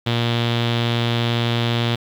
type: tone with low-pass filter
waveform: sawtooth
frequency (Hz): 117.9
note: A#2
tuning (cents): +20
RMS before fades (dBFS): -20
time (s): 0.06-1.96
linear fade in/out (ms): 10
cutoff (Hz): 3500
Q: 4.8
effects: 7-bit